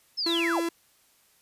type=linear sweep; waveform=sine; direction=down; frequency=5350 to 368.4 Hz; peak=-26 dBFS; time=0.17-0.61 s; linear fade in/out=20 ms
type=tone; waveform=45% pulse; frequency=336.1 Hz; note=E4; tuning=34 cents sharp; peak=-26 dBFS; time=0.26-0.69 s; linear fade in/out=5 ms
effects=white hiss -63 dBFS RMS until 1.41 s + resampled to 32000 Hz